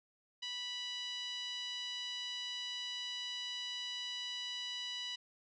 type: tone with band-pass filter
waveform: 10% pulse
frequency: 984 Hz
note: B5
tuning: 7 cents flat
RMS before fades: -42 dBFS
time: 0.42-5.16 s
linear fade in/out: 10 ms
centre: 3300 Hz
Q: 2.6
effects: resampled to 24000 Hz